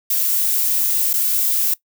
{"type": "noise with dropouts", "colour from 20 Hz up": "violet", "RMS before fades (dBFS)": -18, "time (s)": [0.1, 1.74], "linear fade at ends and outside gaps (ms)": 5, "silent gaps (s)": [1.132, 1.137], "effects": ["noise-tail reverb RT60 0.1 s tail -20 dB re dry"]}